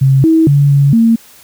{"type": "tone with pitch steps", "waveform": "sine", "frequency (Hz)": [134.7, 322.6, 142.4, 140.8, 228.1], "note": ["C#3", "E4", "C#3", "C#3", "A#3"], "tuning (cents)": [-49, -37, 47, 27, -37], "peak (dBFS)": -5, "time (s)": [0.01, 1.16], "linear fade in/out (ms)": 10, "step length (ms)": 230, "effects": ["white hiss -41 dBFS RMS until 1.43 s"]}